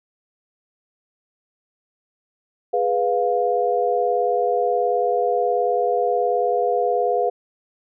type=chord; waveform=sine; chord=F diminished; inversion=first; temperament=equal with one note detuned; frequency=415.3 / 493.9 / 703.3 Hz; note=Ab4 / Cb5 / F5; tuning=0 / 0 / +12 cents; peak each=-23 / -21 / -21 dBFS; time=2.73-7.3 s; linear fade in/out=10 ms; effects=none

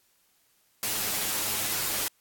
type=noise with comb filter; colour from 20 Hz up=white; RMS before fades=-29 dBFS; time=0.83-2.08 s; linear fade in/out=0 ms; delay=9.4 ms; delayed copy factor=+0.55; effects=white hiss -67 dBFS RMS until 2.2 s + AAC 64 kbps

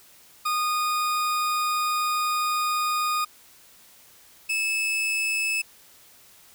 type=tone pair in turn; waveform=40% pulse; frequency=1231 / 2608 Hz; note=D#6 / E7; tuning=-19 / -19 cents; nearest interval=octave + minor second; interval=1300 cents; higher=second; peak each=-22 dBFS; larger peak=neither; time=0.45-3.25 / 4.49-5.62 s; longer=first; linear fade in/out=10 ms; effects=white hiss -53 dBFS RMS until 6.54 s

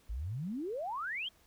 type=exponential sweep; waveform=sine; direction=up; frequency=49.07 to 3322 Hz; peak=-35 dBFS; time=0.09-1.29 s; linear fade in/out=10 ms; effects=pink hiss -66 dBFS RMS until 1.46 s

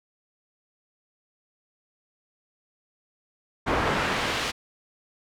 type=noise with band-pass filter sweep; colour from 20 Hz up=brown; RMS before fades=-26 dBFS; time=3.66-4.52 s; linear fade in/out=20 ms; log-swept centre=1000 to 3800 Hz; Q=0.73; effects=none

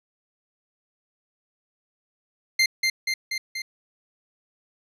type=tone with echo; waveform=25% pulse; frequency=2093 Hz; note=C7; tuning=in tune; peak=-13 dBFS; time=2.59-2.66 s; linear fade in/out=5 ms; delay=240 ms; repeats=4; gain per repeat=-3 dB; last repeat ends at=3.62 s; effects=low-pass 10000 Hz 12 dB/octave

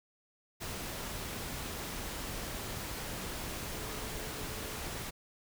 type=tone in noise; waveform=sine; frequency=434.3 Hz; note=A4; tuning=23 cents flat; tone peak=-50 dBFS; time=3.71-4.79 s; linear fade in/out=20 ms; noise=pink; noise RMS=-40 dBFS; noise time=0.6-5.11 s; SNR=-13 dB; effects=none

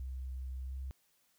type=tone with pitch glide; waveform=sine; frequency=64.7 to 66.14 Hz; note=C2 to C2; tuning=-19 to +19 cents; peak=-38 dBFS; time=0-0.91 s; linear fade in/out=0 ms; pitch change=+38 cents; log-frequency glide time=0.64-0.74 s; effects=white hiss -73 dBFS RMS until 1.38 s

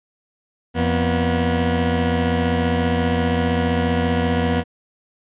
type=tone pair together; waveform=20% pulse; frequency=85.65 / 241.8 Hz; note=F2 / B3; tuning=-33 / -36 cents; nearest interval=octave + tritone; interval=1797 cents; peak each=-15 dBFS; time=0.74-4.64 s; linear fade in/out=50 ms; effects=resampled to 8000 Hz

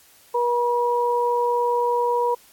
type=tone pair together; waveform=sine; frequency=480.8 / 963 Hz; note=B4 / B5; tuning=-46 / -44 cents; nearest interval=octave; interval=1202 cents; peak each=-21 dBFS; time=0.34-2.35 s; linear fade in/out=10 ms; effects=white hiss -53 dBFS RMS until 2.52 s + AAC 64 kbps

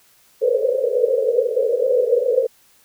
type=band-pass noise; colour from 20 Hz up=pink; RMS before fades=-18 dBFS; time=0.41-2.47 s; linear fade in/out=10 ms; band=460 to 530 Hz; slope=96 dB/octave; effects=white hiss -55 dBFS RMS until 2.84 s

